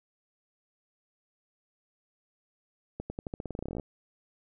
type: accelerating click train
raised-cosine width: 2 ms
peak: -22 dBFS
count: 19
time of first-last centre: 3-3.798 s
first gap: 100 ms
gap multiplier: 0.89
effects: none